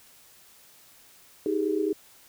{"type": "tone cluster", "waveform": "sine", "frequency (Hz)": [314.3, 390.3, 419.1], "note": ["D#4", "G4", "G#4"], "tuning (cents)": [18, -8, 16], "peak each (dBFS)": [-28, -28, -28], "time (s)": [1.46, 1.93], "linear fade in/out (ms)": 2, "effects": ["white hiss -55 dBFS RMS until 2.28 s"]}